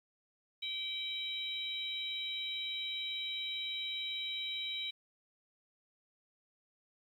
harmonic tone, 773 Hz, G5, 24 cents flat, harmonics 3 / 4 / 5, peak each -43 / -43 / -38 dBFS, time 0.62-4.91 s, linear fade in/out 10 ms, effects 11-bit

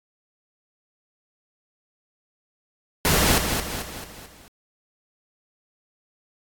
pink noise with echo, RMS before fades -19 dBFS, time 3.05-3.38 s, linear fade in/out 0 ms, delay 220 ms, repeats 5, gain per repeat -6 dB, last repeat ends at 4.48 s, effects AAC 64 kbps

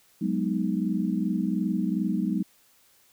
sine chord, G# minor seventh, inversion third, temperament equal, 185 / 207.7 / 246.9 / 311.1 Hz, F#3 / G#3 / B3 / D#4, 0 / 0 / 0 / 0 cents, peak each -28 / -28 / -31 / -31 dBFS, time 0.21-2.43 s, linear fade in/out 10 ms, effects white hiss -61 dBFS RMS until 3.12 s

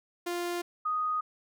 sawtooth / sine tone pair in turn, 349.2 / 1244.4 Hz, F4 / D#6, 0 / 0 cents, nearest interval octave + minor seventh, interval 2200 cents, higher second, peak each -27 dBFS, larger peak neither, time 0.26-0.62 / 0.85-1.21 s, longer neither, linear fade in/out 10 ms, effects none

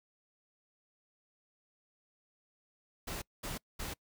pink noise bursts, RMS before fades -40 dBFS, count 3, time 3.07-3.94 s, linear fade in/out 10 ms, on 150 ms, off 210 ms, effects noise-tail reverb RT60 0.1 s tail -25 dB re dry

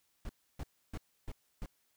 brown noise bursts, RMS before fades -40 dBFS, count 5, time 0.25-1.66 s, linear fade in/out 2 ms, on 42 ms, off 300 ms, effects white hiss -75 dBFS RMS until 1.96 s

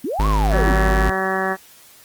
sine linear two-way sweep, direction up then down, 220.6 to 1150 to 220.6 Hz, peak -21 dBFS, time 0.04-0.73 s, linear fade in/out 5 ms, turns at 0.27 s
square tone, 52 Hz, G#1, 3 cents sharp, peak -16 dBFS, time 0.19-1.1 s, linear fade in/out 5 ms
harmonic tone, 190 Hz, F#3, 46 cents sharp, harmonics 1 / 2 / 3 / 4 / 5 / 6 / 7 / 8 / 9 / 10, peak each -28 / -25 / -28 / -25 / -32 / -28 / -32 / -32 / -25 / -31 dBFS, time 0.5-1.57 s, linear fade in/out 50 ms
effects white hiss -47 dBFS RMS until 2.04 s + Opus 24 kbps

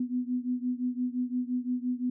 sine beating tone pair, 246.9 / 252.7 Hz, B3 / B3, 0 / +40 cents, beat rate 5.8 Hz, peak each -30 / -32 dBFS, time 0-2.1 s, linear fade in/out 5 ms, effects none

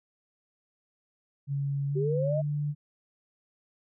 sine tone with pitch glide, 140.1 to 146.9 Hz, C#3 to D3, +19 to +1 cents, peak -27 dBFS, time 1.47-2.75 s, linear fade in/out 50 ms, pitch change +82 cents, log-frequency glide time 1.88-2.01 s
sine linear sweep, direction up, 370 to 647 Hz, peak -27 dBFS, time 1.95-2.42 s, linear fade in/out 20 ms
effects none

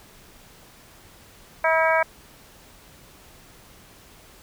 harmonic tone, 322.5 Hz, E4, 38 cents flat, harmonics 2 / 3 / 4 / 5 / 6 / 7, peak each -21 / -23 / -27 / -24 / -31 / -26 dBFS, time 1.64-2.03 s, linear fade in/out 5 ms, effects pink hiss -50 dBFS RMS until 4.42 s

